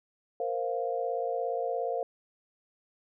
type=chord; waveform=sine; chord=Bb suspended second; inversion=none; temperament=equal; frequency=466.2 / 523.3 / 698.5 Hz; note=Bb4 / C5 / F5; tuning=0 / 0 / 0 cents; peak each=-33 dBFS; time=0.4-2.03 s; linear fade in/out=2 ms; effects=none